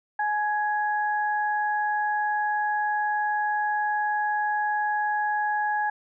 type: tone pair together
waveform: sine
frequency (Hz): 842 / 1663.2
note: G#5 / G#6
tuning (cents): +24 / +2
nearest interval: octave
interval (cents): 1178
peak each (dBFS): -24 / -28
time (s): 0.19-5.9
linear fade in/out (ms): 5
effects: none